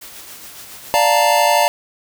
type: noise with tremolo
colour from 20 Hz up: white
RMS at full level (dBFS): -35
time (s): 0.01-0.97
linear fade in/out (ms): 10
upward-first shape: sine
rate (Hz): 7.2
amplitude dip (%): 35
type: chord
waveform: square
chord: Bb major seventh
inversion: first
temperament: equal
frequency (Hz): 587.3 / 698.5 / 880 / 932.3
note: D5 / F5 / A5 / Bb5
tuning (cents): 0 / 0 / 0 / 0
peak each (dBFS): -18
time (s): 0.94-1.68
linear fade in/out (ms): 0
effects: none